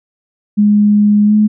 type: tone with pitch glide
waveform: sine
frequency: 207.7 to 212.2 Hz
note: G#3 to G#3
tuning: 0 to +38 cents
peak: -6 dBFS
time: 0.57-1.48 s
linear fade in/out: 20 ms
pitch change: +38 cents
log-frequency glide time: 1.25-1.34 s
effects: none